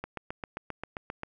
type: click train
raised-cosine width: 0.5 ms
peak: -20 dBFS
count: 10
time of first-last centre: 0.04-1.234 s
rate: 7.54 Hz
effects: none